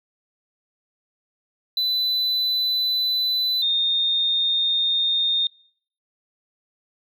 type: tone pair in turn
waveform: triangle / sine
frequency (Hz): 4000 / 3662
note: B7 / A#7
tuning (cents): +21 / -32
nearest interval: major second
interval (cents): 153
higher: first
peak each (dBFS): -18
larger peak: neither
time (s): 1.77-3.62 / 3.62-5.47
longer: neither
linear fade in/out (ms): 2
effects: noise-tail reverb RT60 0.6 s tail -25 dB re dry